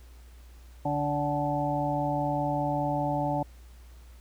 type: harmonic tone with a mistuned harmonic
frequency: 144.8 Hz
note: D3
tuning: 24 cents flat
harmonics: 1 / 2 / 4 / 5 / 6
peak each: -32 / -32 / -32 / -32 / -32 dBFS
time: 0.85-3.43 s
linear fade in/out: 5 ms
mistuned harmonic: 5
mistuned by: +47 cents
effects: added 60 Hz sine -47 dBFS peak until 4.2 s + pink hiss -60 dBFS RMS until 4.2 s